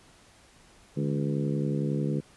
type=harmonic tone with a mistuned harmonic; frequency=71 Hz; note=C#2; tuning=42 cents sharp; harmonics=2 / 3 / 4 / 5 / 6 / 7; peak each=-28 / -32 / -34 / -36 / -38 / -39 dBFS; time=0.96-2.21 s; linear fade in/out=20 ms; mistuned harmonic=2; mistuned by=+87 cents; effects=pink hiss -57 dBFS RMS until 2.36 s + resampled to 24000 Hz